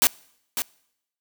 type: noise with echo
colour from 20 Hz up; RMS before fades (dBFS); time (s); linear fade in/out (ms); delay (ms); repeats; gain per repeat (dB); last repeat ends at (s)
white; -17; 0.02-0.07; 0; 550; 1; -9; 0.62
effects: noise-tail reverb RT60 0.8 s tail -25 dB re dry